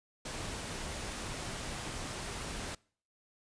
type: noise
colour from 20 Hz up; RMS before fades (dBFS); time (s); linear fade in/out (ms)
pink; -40; 0.25-2.75; 5
effects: noise-tail reverb RT60 0.5 s tail -25 dB re dry + resampled to 22050 Hz